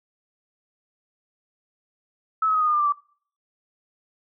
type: tone with pitch steps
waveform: sine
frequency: 1300 / 1279.1 / 1258.6 / 1238.4 / 1218.6 / 1199 / 1179.8 / 1160.8 Hz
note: E6 / D#6 / D#6 / D#6 / D#6 / D6 / D6 / D6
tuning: -24 / +47 / +19 / -9 / -36 / +36 / +8 / -21 cents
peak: -18 dBFS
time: 2.42-2.924 s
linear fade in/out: 5 ms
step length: 63 ms
effects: noise-tail reverb RT60 0.5 s tail -23 dB re dry